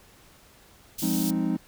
white band-stop noise, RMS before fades -33 dBFS, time 0.98-1.31 s, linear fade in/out 10 ms, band 210 to 3100 Hz, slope 24 dB/octave
triangle chord, F minor seventh, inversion none, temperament equal with one note detuned, 176.64 / 207.7 / 261.6 / 311.1 Hz, F3 / Ab3 / C4 / Eb4, +20 / 0 / 0 / 0 cents, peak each -27 dBFS, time 1.02-1.57 s, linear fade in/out 10 ms
effects pink hiss -55 dBFS RMS until 1.67 s

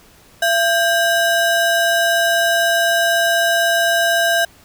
square ring-modulated tone, 1134 Hz, C#6, 39 cents sharp, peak -11 dBFS, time 0.42-4.45 s, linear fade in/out 5 ms, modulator 457 Hz, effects pink hiss -48 dBFS RMS until 4.64 s

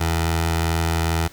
15% pulse tone with notch filter, 82.4 Hz, E2, in tune, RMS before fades -21 dBFS, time 0-1.28 s, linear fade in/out 10 ms, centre 230 Hz, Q 0.89, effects pink hiss -46 dBFS RMS until 1.32 s

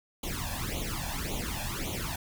pink noise with flanger, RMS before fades -34 dBFS, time 0.23-2.16 s, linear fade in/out 5 ms, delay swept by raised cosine 0.29 to 1.2 ms, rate 1.8 Hz, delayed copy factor +0.9, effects none

